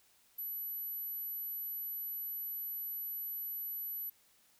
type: tone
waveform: sine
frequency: 11840 Hz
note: F#9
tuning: in tune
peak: -35 dBFS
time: 0.38-4.1 s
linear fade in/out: 10 ms
effects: tanh soft clip ceiling -37 dBFS + white hiss -68 dBFS RMS until 4.59 s